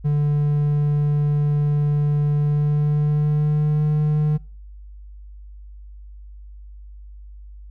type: tone with pitch glide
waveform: triangle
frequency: 146.83 to 150.96 Hz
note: D3 to D3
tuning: 0 to +48 cents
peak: -14 dBFS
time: 0.04-4.38 s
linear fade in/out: 20 ms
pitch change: +48 cents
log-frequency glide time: 2.35-3.91 s
effects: noise-tail reverb RT60 0.4 s tail -24 dB re dry + added 50 Hz sine -37 dBFS peak until 7.7 s